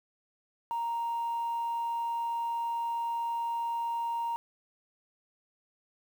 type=tone; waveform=sine; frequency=932.3 Hz; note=A#5; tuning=in tune; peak=-28 dBFS; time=0.71-4.36 s; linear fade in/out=0 ms; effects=tanh soft clip ceiling -27 dBFS + 9-bit